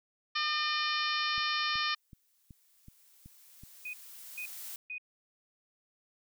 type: harmonic tone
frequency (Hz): 605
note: D#5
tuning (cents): -49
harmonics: 2 / 3 / 4 / 5 / 6 / 7 / 8 / 9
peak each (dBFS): -34 / -36 / -37 / -38 / -39 / -39 / -40 / -41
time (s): 0.35-1.95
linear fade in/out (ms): 10
type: click train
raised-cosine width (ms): 5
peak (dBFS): -38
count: 7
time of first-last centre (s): 1.38-3.636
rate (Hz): 2.66
type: noise with exponential growth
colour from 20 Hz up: blue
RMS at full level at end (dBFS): -42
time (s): 1.44-4.76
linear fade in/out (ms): 2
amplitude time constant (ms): 720
type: tone bursts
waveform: sine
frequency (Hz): 2489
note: D#7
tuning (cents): 0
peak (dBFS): -37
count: 3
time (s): 3.85-4.982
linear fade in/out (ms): 5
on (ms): 84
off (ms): 440
effects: none